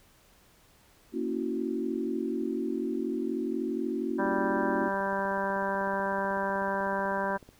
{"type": "chord", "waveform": "sine", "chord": "F# dominant seventh", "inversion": "first", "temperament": "equal", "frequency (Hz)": [233.1, 277.2, 329.6, 370], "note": ["A#3", "C#4", "E4", "F#4"], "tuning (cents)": [0, 0, 0, 0], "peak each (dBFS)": -34, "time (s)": [1.12, 4.91], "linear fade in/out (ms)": 50}
{"type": "harmonic tone", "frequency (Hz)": 196, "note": "G3", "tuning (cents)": 0, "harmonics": [1, 2, 3, 4, 5, 6, 7, 8, 9], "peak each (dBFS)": [-36, -37, -33, -38, -32, -43, -44, -35, -46], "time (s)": [4.18, 7.38], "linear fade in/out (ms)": 20}
{"type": "click train", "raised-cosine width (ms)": 2, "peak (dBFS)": -36, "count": 53, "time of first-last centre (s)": [4.26, 7.49], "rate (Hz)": 16.1}
{"effects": ["pink hiss -61 dBFS RMS until 7.59 s"]}